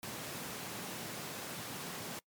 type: high-pass noise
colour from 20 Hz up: pink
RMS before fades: -43 dBFS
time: 0.03-2.19 s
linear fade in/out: 0 ms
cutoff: 120 Hz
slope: 24 dB/octave
effects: noise-tail reverb RT60 0.1 s tail -23 dB re dry + MP3 96 kbps